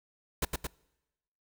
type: noise with echo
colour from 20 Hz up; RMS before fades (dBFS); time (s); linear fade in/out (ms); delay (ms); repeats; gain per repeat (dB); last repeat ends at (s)
pink; -29; 0.42-0.45; 5; 110; 2; -3; 0.67
effects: noise-tail reverb RT60 1.0 s tail -25 dB re dry